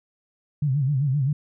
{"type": "tone with vibrato", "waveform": "sine", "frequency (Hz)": 138.59, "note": "C#3", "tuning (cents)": 0, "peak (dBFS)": -19, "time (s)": [0.62, 1.33], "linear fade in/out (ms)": 5, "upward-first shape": "sine", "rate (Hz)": 7.7, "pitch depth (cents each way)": 140, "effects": []}